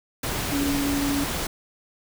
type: tone in noise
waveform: sine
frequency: 282.1 Hz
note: C#4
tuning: 30 cents sharp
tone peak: -23 dBFS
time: 0.52-1.24 s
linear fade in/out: 5 ms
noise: pink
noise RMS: -28 dBFS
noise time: 0.23-1.47 s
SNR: +2 dB
effects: none